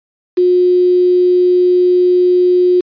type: tone with quantisation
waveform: sine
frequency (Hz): 360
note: F#4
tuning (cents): -47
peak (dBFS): -7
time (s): 0.37-2.81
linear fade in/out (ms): 10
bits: 5
effects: resampled to 11025 Hz